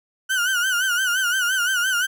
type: tone with vibrato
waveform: 35% pulse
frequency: 1480 Hz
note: F#6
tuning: in tune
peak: -17 dBFS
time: 0.29-2.07 s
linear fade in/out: 20 ms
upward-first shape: sine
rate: 5.8 Hz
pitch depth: 97 cents each way
effects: none